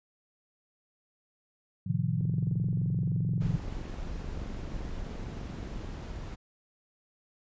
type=chord; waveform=sine; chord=F dominant seventh; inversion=first; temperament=equal with one note detuned; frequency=110 / 130.81 / 153.33 / 174.61 Hz; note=A2 / C3 / Eb3 / F3; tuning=0 / 0 / -25 / 0 cents; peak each=-32 dBFS; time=1.86-3.57 s; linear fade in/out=10 ms
type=click train; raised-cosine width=3 ms; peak=-30 dBFS; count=86; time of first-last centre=2.21-5.89 s; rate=23.1 Hz
type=noise; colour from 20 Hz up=brown; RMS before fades=-38 dBFS; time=3.4-6.36 s; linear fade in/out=20 ms
effects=resampled to 16000 Hz